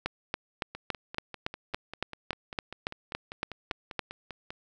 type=two click trains; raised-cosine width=0.3 ms; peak=-13 / -23 dBFS; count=15 / 20; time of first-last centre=0.06-3.993 / 0.75-4.505 s; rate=3.56 / 5.06 Hz; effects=none